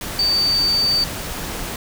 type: tone in noise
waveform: sine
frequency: 4601 Hz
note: D8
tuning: 36 cents flat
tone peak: -15 dBFS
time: 0.19-1.04 s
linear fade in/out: 2 ms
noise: pink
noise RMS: -28 dBFS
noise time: 0.01-1.76 s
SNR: +10 dB
effects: none